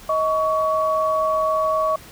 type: tone pair together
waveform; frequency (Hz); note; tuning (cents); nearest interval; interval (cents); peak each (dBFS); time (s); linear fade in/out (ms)
sine; 630.8 / 1124; D#5 / C#6; +24 / +24; minor seventh; 1000; -20; 0.09-1.96; 5
effects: pink hiss -43 dBFS RMS until 2.11 s